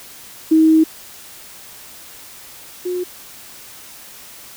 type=tone pair in turn; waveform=sine; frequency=317.8 / 360.1 Hz; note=D#4 / F#4; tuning=+37 / -47 cents; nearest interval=major second; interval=216 cents; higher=second; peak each=-8 / -19 dBFS; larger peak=first; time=0.51-0.84 / 2.85-3.04 s; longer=first; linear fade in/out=10 ms; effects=white hiss -39 dBFS RMS until 4.56 s